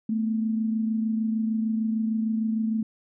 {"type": "tone pair together", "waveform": "sine", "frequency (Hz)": [220.2, 246.8], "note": ["A3", "B3"], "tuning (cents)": [2, -1], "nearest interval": "major second", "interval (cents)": 197, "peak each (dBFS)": [-23, -34], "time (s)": [0.09, 2.83], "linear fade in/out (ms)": 5, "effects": []}